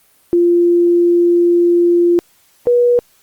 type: tone pair in turn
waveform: sine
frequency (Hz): 346.6 / 484.3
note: F4 / B4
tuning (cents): -13 / -34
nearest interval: tritone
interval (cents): 579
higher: second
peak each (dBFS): -8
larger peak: neither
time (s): 0.33-2.19 / 2.67-2.99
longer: first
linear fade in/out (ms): 0
effects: white hiss -53 dBFS RMS until 3.22 s + Opus 32 kbps